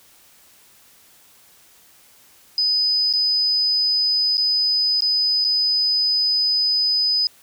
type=tone with dropouts; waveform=sine; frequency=5000 Hz; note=D#8; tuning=8 cents sharp; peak=-16 dBFS; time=2.58-7.27 s; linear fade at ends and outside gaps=1 ms; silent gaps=3.128-3.136 / 4.371-4.379 / 5.006-5.021 / 5.443-5.448 s; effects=white hiss -52 dBFS RMS until 7.42 s